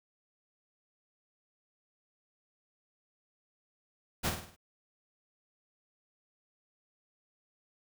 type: noise with echo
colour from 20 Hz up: pink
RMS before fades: -31 dBFS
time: 4.23-4.31 s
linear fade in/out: 20 ms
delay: 51 ms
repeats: 5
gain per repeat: -6 dB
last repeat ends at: 4.565 s
effects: none